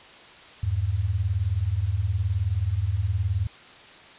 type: beating tone pair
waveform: sine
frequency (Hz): 82.9 / 101.9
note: E2 / G#2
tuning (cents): +10 / -32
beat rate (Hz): 19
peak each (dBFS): -26 / -24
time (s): 0.63-3.47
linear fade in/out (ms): 5
effects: white hiss -47 dBFS RMS until 4.18 s + resampled to 8000 Hz